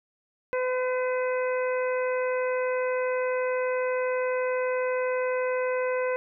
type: harmonic tone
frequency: 507 Hz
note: B4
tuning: 45 cents sharp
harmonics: 1 / 2 / 3 / 4 / 5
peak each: -25 / -34 / -36 / -38 / -40 dBFS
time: 0.53-6.16 s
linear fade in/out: 0 ms
effects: none